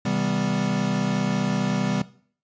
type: chord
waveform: square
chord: C major seventh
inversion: none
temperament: equal with one note detuned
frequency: 130.81 / 160.86 / 196 / 246.9 Hz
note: C3 / E3 / G3 / B3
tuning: 0 / -42 / 0 / 0 cents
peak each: -30 / -30 / -26 / -29 dBFS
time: 0.05-2.02 s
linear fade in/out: 5 ms
effects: noise-tail reverb RT60 0.5 s tail -18 dB re dry + resampled to 16000 Hz